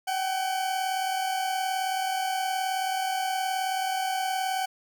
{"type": "tone pair together", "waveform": "40% pulse", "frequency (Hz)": [756, 794.9], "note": ["F#5", "G5"], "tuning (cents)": [37, 24], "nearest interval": "minor second", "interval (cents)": 87, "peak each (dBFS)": [-26, -34], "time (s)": [0.07, 4.66], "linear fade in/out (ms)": 10, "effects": []}